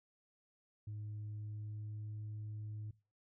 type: tone with pitch glide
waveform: sine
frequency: 105.6 to 106.52 Hz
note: G#2 to G#2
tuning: +29 to +44 cents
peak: -40 dBFS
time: 0.87-2.91 s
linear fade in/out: 5 ms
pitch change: +15 cents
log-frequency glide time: 1.31-2.21 s
effects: noise-tail reverb RT60 0.3 s tail -20 dB re dry + tanh soft clip ceiling -40 dBFS